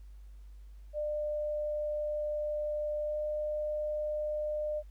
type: tone with pitch glide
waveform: sine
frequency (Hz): 599 to 603.2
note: D5 to D5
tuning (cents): +34 to +46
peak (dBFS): -31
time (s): 0.93-4.83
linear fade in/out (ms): 50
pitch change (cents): +12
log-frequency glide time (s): 3.03-3.16
effects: added 50 Hz sine -47 dBFS peak until 4.9 s + pink hiss -72 dBFS RMS until 4.9 s